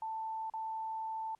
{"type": "tone with dropouts", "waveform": "sine", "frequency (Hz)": 886, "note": "A5", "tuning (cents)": 12, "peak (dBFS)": -36, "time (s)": [0.02, 1.35], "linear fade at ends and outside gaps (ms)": 2, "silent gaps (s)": [0.499, 0.537], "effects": ["pink hiss -75 dBFS RMS until 1.39 s", "low-pass 10000 Hz 12 dB/octave"]}